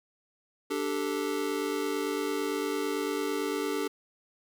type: chord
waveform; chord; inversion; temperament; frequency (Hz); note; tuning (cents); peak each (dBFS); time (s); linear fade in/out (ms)
square; D suspended fourth; none; just; 293.7 / 391.6 / 440.5; D4 / G4 / A4; 0 / -2 / +2; -34; 0.7-3.88; 10
effects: none